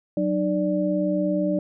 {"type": "tone cluster", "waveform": "sine", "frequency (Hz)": [185.9, 303.4, 585], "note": ["F#3", "D#4", "D5"], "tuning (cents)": [8, -44, -7], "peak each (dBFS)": [-25, -24, -25], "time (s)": [0.17, 1.59], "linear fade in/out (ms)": 2, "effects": []}